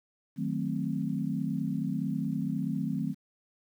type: chord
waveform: sine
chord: D# diminished seventh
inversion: none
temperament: equal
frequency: 155.56 / 185 / 220 / 261.6 Hz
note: D#3 / F#3 / A3 / C4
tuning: 0 / 0 / 0 / 0 cents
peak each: -34 dBFS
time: 0.36-3.15 s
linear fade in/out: 50 ms
effects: 10-bit